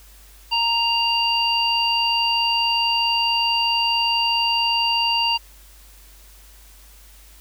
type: harmonic tone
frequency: 932.3 Hz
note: A#5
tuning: in tune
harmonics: 1 / 3 / 5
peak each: -22 / -20 / -24 dBFS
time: 0.51-5.38 s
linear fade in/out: 20 ms
effects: added 50 Hz sine -46 dBFS peak until 7.4 s + white hiss -50 dBFS RMS until 7.4 s